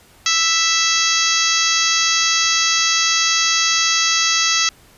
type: harmonic tone with a mistuned harmonic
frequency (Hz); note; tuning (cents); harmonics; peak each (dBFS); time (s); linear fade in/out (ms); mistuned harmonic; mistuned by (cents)
659.3; E5; 0; 2 / 3 / 4 / 5 / 6 / 7 / 8 / 9 / 10; -23 / -23 / -23 / -23 / -23 / -23 / -23 / -23 / -23; 0.26-4.69; 2; 10; -21
effects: pink hiss -49 dBFS RMS until 4.97 s + resampled to 32000 Hz